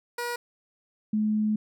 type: tone pair in turn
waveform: 15% pulse / sine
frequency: 480 / 213.8 Hz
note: B4 / A3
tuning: -49 / -49 cents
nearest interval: octave + major second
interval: 1400 cents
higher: first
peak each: -23 / -22 dBFS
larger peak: second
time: 0.18-0.36 / 1.13-1.56 s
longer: second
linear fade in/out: 5 ms
effects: none